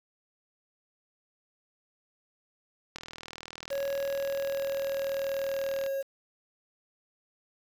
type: click train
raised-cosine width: 0.2 ms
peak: -22 dBFS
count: 118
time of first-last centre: 2.96-5.863 s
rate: 40.3 Hz
type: tone with pitch glide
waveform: triangle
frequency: 554.4 to 545.8 Hz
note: C#5 to C#5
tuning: 0 to -27 cents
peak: -27 dBFS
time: 3.7-6.03 s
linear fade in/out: 20 ms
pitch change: -27 cents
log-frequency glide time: 3.96-5.76 s
effects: 8-bit